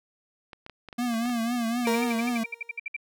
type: clicks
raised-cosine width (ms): 0.3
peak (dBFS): -26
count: 8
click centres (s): 0.532 / 0.664 / 0.697 / 0.887 / 0.928 / 1.141 / 1.256 / 1.296
type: tone with vibrato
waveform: square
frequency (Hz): 235.6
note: A#3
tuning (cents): +19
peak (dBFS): -26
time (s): 0.98-2.44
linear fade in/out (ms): 10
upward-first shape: triangle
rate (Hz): 4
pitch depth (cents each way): 96
type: tone bursts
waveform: sine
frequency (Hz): 2349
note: D7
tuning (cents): 0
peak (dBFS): -29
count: 14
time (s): 1.85-2.965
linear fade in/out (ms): 5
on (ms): 23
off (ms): 61
type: tone with exponential decay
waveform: 30% pulse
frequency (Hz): 466.6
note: A#4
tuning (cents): +2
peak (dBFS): -20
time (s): 1.87-2.79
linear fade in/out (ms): 1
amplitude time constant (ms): 200
effects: none